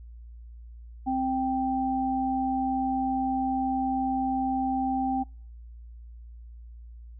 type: tone pair together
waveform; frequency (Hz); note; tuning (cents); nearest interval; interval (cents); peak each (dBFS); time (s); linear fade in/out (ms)
sine; 261.6 / 783.9; C4 / G5; 0 / 0; octave + perfect fifth; 1900; -27; 1.06-5.24; 20
effects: noise-tail reverb RT60 0.4 s tail -25 dB re dry + added 58 Hz sine -42 dBFS peak until 7.19 s